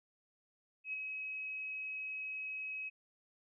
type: tone with ADSR envelope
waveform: sine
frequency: 2552 Hz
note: D#7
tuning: 43 cents sharp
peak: -35 dBFS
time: 0.84-2.9 s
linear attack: 92 ms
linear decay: 15 ms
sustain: -4 dB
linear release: 21 ms
effects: none